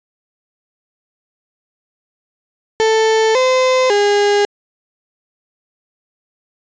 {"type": "tone with pitch steps", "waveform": "35% pulse", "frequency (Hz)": [441.8, 514, 409.1], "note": ["A4", "C5", "G#4"], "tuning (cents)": [7, -31, -26], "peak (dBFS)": -9, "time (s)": [2.8, 4.45], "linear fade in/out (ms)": 0, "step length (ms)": 550, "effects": ["resampled to 16000 Hz"]}